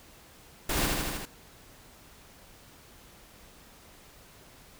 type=noise with echo; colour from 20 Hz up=pink; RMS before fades=-29 dBFS; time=0.69-0.86 s; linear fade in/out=5 ms; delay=79 ms; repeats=5; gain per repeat=-2 dB; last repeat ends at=1.255 s; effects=pink hiss -54 dBFS RMS until 4.79 s